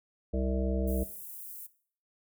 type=harmonic tone; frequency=65 Hz; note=C2; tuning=11 cents flat; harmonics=1 / 3 / 5 / 7 / 9 / 10; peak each=-30 / -35 / -37 / -36 / -38 / -42 dBFS; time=0.33-1.04 s; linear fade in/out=10 ms
type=high-pass noise; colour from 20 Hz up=white; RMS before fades=-44 dBFS; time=0.87-1.67 s; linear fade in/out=10 ms; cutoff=10000 Hz; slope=24 dB/octave
effects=noise-tail reverb RT60 0.5 s tail -17 dB re dry